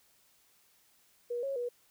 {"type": "tone with pitch steps", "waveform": "sine", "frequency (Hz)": [480.9, 548, 484.8], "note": ["B4", "C#5", "B4"], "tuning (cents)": [-46, -20, -32], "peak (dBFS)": -32, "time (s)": [1.3, 1.69], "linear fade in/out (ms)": 10, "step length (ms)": 130, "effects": ["white hiss -67 dBFS RMS until 1.9 s"]}